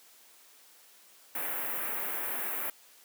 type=band-stop noise; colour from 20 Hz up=white; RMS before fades=-34 dBFS; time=1.35-2.7 s; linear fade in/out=2 ms; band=2300 to 12000 Hz; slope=24 dB/octave; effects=white hiss -58 dBFS RMS until 3.04 s + high-pass 300 Hz 12 dB/octave